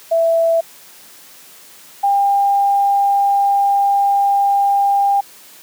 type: tone pair in turn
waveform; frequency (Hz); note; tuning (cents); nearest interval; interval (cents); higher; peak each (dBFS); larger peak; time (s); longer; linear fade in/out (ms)
sine; 662 / 800; E5 / G5; +7 / +35; minor third; 328; second; -11; neither; 0.11-0.61 / 2.03-5.21; second; 10
effects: white hiss -42 dBFS RMS until 5.62 s + high-pass 150 Hz 12 dB/octave